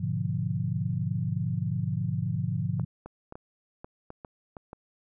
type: chord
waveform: sine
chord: G# diminished seventh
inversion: none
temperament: equal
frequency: 103.83 / 123.47 / 146.83 / 174.61 Hz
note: G#2 / B2 / D3 / F3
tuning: 0 / 0 / 0 / 0 cents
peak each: -32 dBFS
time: 0-2.85 s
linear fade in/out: 10 ms
type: clicks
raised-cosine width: 1 ms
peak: -27 dBFS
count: 9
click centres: 2.797 / 3.06 / 3.324 / 3.355 / 3.845 / 4.104 / 4.248 / 4.568 / 4.731 s
effects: none